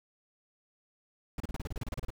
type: noise bursts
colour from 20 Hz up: brown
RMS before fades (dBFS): -35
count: 14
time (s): 1.38-2.104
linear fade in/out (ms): 2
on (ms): 22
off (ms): 32
effects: none